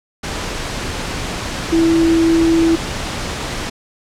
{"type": "tone in noise", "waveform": "sine", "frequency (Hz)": 329.6, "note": "E4", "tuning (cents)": 0, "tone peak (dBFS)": -10, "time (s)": [1.72, 2.76], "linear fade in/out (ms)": 10, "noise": "pink", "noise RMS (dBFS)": -23, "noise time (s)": [0.23, 3.7], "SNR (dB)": 10, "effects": ["low-pass 7000 Hz 12 dB/octave"]}